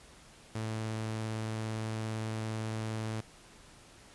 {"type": "tone", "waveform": "sawtooth", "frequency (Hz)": 110.3, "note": "A2", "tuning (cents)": 5, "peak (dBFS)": -30, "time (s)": [0.55, 3.21], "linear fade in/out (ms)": 5, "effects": ["pink hiss -56 dBFS RMS until 4.14 s", "resampled to 24000 Hz"]}